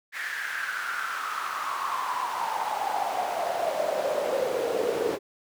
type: noise with high-pass filter sweep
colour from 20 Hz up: brown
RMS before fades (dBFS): -29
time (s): 0.12-5.19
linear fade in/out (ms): 50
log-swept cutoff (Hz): 1800 to 420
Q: 7.1
effects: none